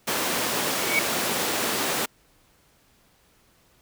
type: high-pass noise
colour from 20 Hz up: pink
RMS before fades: -26 dBFS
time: 0.07-2.06 s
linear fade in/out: 10 ms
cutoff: 270 Hz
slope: 12 dB/octave
type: tone with exponential growth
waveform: sine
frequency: 2246 Hz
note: C#7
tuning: 22 cents sharp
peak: -16 dBFS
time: 0.76-0.99 s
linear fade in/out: 1 ms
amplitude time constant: 49 ms
effects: pink hiss -61 dBFS RMS until 3.81 s